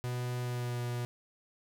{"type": "tone with pitch glide", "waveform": "45% pulse", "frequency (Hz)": [123.47, 121.28], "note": ["B2", "B2"], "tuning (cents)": [0, -31], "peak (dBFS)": -33, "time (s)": [0.04, 1.05], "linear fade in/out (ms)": 0, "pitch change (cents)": -31, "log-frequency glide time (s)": [0.41, 0.8], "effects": []}